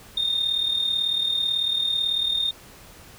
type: tone with amplitude modulation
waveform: sine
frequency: 3658 Hz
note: A#7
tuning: 33 cents flat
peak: -17 dBFS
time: 0.17-2.51 s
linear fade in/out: 5 ms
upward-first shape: sine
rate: 38.1 Hz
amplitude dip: 65%
effects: tanh soft clip ceiling -16 dBFS + pink hiss -47 dBFS RMS until 3.18 s